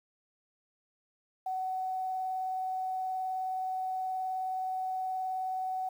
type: tone with vibrato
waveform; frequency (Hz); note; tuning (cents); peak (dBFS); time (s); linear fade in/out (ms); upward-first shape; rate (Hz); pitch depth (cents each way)
sine; 750; F#5; +23; -31; 1.46-5.89; 5; sine; 19; 10
effects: 10-bit